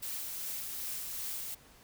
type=noise with tremolo; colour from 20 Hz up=blue; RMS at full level=-38 dBFS; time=0.02-1.55 s; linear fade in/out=10 ms; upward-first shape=sine; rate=2.6 Hz; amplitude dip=25%; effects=pink hiss -59 dBFS RMS until 1.83 s